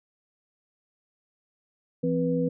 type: tone cluster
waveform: sine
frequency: 168.4 / 259.8 / 489.2 Hz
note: E3 / C4 / B4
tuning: +37 / -12 / -16 cents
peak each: -27 dBFS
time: 2.03-2.49 s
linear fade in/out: 10 ms
effects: none